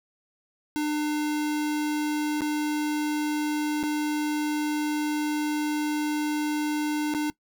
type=tone with dropouts; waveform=square; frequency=300 Hz; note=D4; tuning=37 cents sharp; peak=-25 dBFS; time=0.76-7.3 s; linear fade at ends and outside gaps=0 ms; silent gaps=2.408-2.418 / 3.83-3.836 / 7.139-7.148 s; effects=noise-tail reverb RT60 0.1 s tail -20 dB re dry